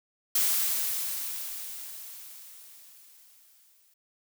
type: noise with exponential decay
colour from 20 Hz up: blue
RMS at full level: -24 dBFS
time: 0.35-3.94 s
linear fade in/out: 5 ms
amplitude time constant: 780 ms
effects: none